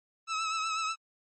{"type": "tone with vibrato", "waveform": "sawtooth", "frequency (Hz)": 1300, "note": "E6", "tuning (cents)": -24, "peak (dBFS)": -26, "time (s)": [0.27, 0.96], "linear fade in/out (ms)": 50, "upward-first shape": "triangle", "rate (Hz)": 8.1, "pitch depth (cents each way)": 45, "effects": ["MP3 32 kbps"]}